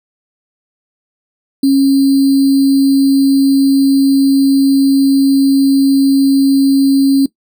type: tone with sample-and-hold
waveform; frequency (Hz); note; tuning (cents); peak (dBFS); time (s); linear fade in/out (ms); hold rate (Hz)
sine; 273.3; C#4; -24; -6; 1.63-7.26; 5; 4410
effects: noise-tail reverb RT60 0.1 s tail -19 dB re dry

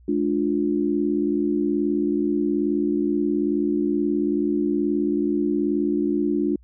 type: chord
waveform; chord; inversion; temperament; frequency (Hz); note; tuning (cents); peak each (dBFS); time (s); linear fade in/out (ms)
sine; D diminished; second; just; 211.4 / 293.7 / 352.4; Ab3 / D4 / F4; +31 / 0 / +16; -26 / -22 / -24; 0.08-6.56; 5
effects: added 60 Hz sine -48 dBFS peak until 6.63 s

